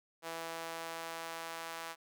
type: tone with high-pass filter sweep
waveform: sawtooth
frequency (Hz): 164.81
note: E3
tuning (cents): 0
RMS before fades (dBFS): -43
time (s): 0.22-1.96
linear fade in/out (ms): 50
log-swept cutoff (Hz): 610 to 930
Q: 1.1
effects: none